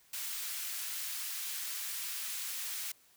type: high-pass noise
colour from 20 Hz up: white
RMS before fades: -39 dBFS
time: 0.13-2.92 s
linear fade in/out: 5 ms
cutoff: 1600 Hz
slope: 12 dB/octave
effects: white hiss -65 dBFS RMS until 3.16 s